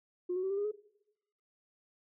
sine tone with pitch steps, 358 / 370 / 382.4 / 395.2 / 408.4 / 422.1 Hz, F4 / F#4 / G4 / G4 / G#4 / G#4, +43 / 0 / -43 / +14 / -29 / +28 cents, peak -30 dBFS, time 0.29-0.716 s, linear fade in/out 10 ms, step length 71 ms, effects noise-tail reverb RT60 0.8 s tail -19 dB re dry + tanh soft clip ceiling -26 dBFS

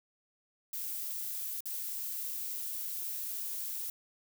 violet noise with dropouts, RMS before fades -38 dBFS, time 0.73-3.9 s, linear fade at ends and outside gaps 2 ms, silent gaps 1.606-1.656 s, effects none

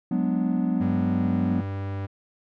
triangle chord, G# half-diminished seventh, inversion third, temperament equal, 185 / 207.7 / 246.9 / 293.7 Hz, F#3 / G#3 / B3 / D4, 0 / 0 / 0 / 0 cents, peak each -24 / -27 / -23 / -29 dBFS, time 0.11-1.61 s, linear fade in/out 5 ms
45% pulse tone, 98 Hz, G2, in tune, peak -28 dBFS, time 0.8-2.07 s, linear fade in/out 20 ms
effects low-pass 2000 Hz 12 dB/octave

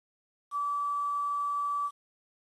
sine tone with quantisation, 1154 Hz, D6, 31 cents flat, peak -28 dBFS, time 0.51-1.91 s, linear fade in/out 50 ms, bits 9, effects AAC 32 kbps

